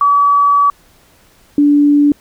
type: tone pair in turn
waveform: sine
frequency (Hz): 1143 / 290.4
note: D6 / D4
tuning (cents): -47 / -19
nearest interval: 2 octaves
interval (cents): 2372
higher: first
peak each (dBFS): -7 / -6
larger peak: second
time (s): 0.01-0.7 / 1.58-2.12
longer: first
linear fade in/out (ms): 2
effects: pink hiss -49 dBFS RMS until 2.2 s

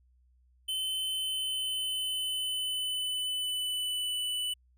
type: tone with pitch glide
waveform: square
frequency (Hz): 3055 to 2980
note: G7 to F#7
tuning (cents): -45 to +12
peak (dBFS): -31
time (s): 0.68-4.54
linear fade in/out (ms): 10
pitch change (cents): -43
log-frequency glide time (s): 1.12-4.16
effects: added 62 Hz sine -62 dBFS peak until 4.77 s

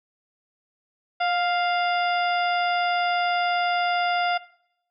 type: harmonic tone with a mistuned harmonic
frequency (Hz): 698.5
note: F5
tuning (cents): 0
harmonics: 1 / 2 / 3 / 4 / 5 / 7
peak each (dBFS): -22 / -28 / -32 / -34 / -36 / -39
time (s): 1.2-4.38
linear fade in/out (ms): 10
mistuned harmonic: 1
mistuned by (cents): +23
effects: noise-tail reverb RT60 0.7 s tail -19 dB re dry

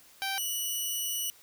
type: tone pair in turn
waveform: 10% pulse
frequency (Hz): 780 / 2945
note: G5 / F#7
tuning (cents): -9 / -9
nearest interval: octave + major seventh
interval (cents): 2300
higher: second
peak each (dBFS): -22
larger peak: neither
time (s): 0.22-0.38 / 0.38-1.3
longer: second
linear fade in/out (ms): 0
effects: white hiss -57 dBFS RMS until 1.42 s

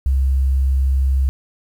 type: tone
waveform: sine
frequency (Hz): 66.8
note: C2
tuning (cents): +36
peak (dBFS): -13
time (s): 0.06-1.29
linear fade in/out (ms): 0
effects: 8-bit

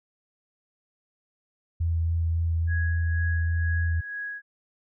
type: tone with vibrato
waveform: sine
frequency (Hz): 83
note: E2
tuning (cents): +12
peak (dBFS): -22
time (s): 1.8-4.01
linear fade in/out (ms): 10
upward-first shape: sine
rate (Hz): 3.6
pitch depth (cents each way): 13
type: tone with tremolo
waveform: sine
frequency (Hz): 1661.2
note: G#6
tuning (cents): 0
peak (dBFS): -30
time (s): 2.67-4.42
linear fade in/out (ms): 50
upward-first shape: sine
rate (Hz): 2.1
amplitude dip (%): 55
effects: none

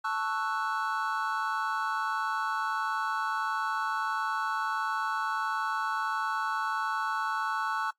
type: chord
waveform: triangle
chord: F# minor seventh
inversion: first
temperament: equal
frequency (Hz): 880 / 1108.7 / 1318.5 / 1480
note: A5 / C#6 / E6 / F#6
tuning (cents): 0 / 0 / 0 / 0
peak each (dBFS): -32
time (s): 0.04-7.91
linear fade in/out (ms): 10
effects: noise-tail reverb RT60 0.1 s tail -22 dB re dry + AAC 64 kbps

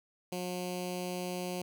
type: tone with notch filter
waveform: 10% pulse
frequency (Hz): 180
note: F#3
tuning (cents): -47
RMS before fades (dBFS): -37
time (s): 0.32-1.62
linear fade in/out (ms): 5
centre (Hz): 1300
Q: 0.8
effects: none

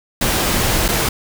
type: noise with dropouts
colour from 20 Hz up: pink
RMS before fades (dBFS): -17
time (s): 0.21-1.09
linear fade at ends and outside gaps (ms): 5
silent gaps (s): 0.882-0.886
effects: none

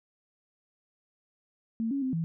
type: tone with pitch steps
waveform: sine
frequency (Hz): 226 / 277.2 / 260.1 / 164.3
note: A3 / C#4 / C4 / E3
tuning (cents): +47 / 0 / -10 / -5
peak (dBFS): -27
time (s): 1.8-2.24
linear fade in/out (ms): 0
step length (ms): 110
effects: none

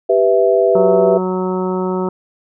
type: chord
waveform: sine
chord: E minor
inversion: first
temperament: equal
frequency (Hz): 392 / 493.9 / 659.3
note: G4 / B4 / E5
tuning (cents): 0 / 0 / 0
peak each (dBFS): -14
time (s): 0.09-1.18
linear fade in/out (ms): 10
type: harmonic tone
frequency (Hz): 185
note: F#3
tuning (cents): 0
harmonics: 1 / 2 / 3 / 4 / 5 / 6 / 7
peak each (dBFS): -20 / -19 / -27 / -32 / -26 / -35 / -30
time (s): 0.75-2.09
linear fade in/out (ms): 2
effects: none

